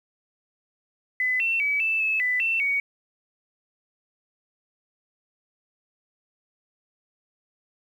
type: tone with pitch steps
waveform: sine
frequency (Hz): 2012 / 2697 / 2284 / 2642 / 2602 / 1994 / 2683 / 2243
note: B6 / E7 / D7 / E7 / E7 / B6 / E7 / C#7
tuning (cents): +32 / +39 / -49 / +3 / -23 / +16 / +30 / +20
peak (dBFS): -21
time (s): 1.2-2.8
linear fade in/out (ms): 2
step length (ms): 200
effects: 9-bit